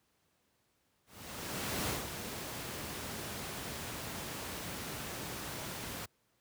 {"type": "noise with ADSR envelope", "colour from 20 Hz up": "pink", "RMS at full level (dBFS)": -34, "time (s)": [1.06, 6.06], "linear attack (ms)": 820, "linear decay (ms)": 160, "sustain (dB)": -7, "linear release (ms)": 9, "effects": ["pink hiss -75 dBFS RMS until 6.4 s", "high-pass 80 Hz 12 dB/octave"]}